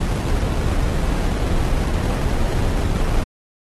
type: noise with sample-and-hold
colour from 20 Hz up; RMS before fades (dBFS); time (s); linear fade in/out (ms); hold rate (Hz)
brown; -19; 0-3.24; 10; 3675
effects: AAC 32 kbps